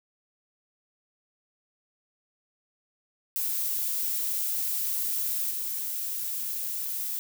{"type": "noise with level steps", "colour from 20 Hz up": "violet", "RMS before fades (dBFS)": [-29, -32], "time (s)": [3.36, 7.19], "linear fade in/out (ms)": 0, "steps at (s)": 5.5, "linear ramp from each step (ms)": 10, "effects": []}